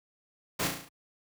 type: noise with echo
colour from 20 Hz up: pink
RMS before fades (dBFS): -30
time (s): 0.59-0.68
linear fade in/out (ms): 10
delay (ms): 35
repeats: 6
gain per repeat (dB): -4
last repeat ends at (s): 0.89
effects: high-pass 80 Hz 12 dB/octave